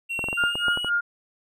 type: tone with pitch glide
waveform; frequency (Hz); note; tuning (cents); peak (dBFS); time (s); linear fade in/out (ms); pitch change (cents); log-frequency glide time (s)
triangle; 2735 to 2914; F7 to F#7; -37 to -27; -25; 0.09-0.9; 20; +110; 0.26-0.74
type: clicks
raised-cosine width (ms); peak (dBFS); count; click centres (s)
1; -17; 9; 0.192 / 0.241 / 0.286 / 0.329 / 0.438 / 0.555 / 0.683 / 0.774 / 0.846
type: tone with tremolo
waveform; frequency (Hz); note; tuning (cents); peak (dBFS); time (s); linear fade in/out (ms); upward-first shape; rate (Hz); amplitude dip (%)
sine; 1414; F6; +21; -19; 0.37-1.01; 10; sine; 3.9; 100
effects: none